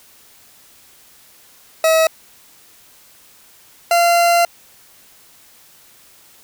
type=tone pair in turn; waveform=40% pulse; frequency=643 / 688.8 Hz; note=E5 / F5; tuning=-43 / -24 cents; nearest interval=minor second; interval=119 cents; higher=second; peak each=-10 dBFS; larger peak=neither; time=1.84-2.07 / 3.91-4.45 s; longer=second; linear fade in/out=2 ms; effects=white hiss -48 dBFS RMS until 6.43 s